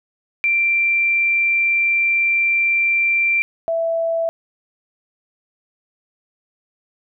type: tone pair in turn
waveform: sine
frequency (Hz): 2358 / 661.7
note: D7 / E5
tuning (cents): +6 / +6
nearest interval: octave + minor seventh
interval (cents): 2200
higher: first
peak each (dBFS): -14 / -17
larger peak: first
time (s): 0.44-3.42 / 3.68-4.29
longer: first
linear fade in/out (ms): 0
effects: none